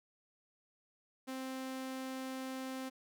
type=tone; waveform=sawtooth; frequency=262 Hz; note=C4; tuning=2 cents sharp; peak=-36 dBFS; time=1.27-2.9 s; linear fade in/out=20 ms; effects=none